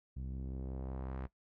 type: tone with low-pass filter sweep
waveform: sawtooth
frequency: 65.41 Hz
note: C2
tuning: in tune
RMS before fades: -42 dBFS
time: 0.16-1.27 s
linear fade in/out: 10 ms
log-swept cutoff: 160 to 1700 Hz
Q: 0.99
effects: noise-tail reverb RT60 0.1 s tail -17 dB re dry